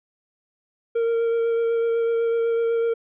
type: tone with vibrato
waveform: triangle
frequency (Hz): 461.5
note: A#4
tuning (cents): -17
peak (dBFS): -17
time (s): 0.95-2.94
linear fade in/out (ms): 10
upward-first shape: sine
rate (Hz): 8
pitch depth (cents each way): 12
effects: resampled to 8000 Hz